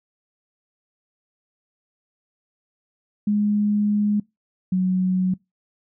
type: tone pair in turn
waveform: sine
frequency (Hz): 207.7 / 185.04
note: G#3 / F#3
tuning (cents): 0 / 0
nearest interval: major second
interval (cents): 200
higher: first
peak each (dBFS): -17 / -17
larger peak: neither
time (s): 3.27-4.2 / 4.72-5.34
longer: first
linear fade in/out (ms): 5
effects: noise-tail reverb RT60 0.2 s tail -24 dB re dry